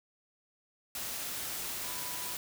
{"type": "tone in noise", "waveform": "sine", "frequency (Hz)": 987.8, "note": "B5", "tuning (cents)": 0, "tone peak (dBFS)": -48, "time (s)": [1.84, 2.34], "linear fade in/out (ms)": 2, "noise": "white", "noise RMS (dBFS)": -38, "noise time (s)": [0.95, 2.37], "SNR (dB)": -13, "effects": []}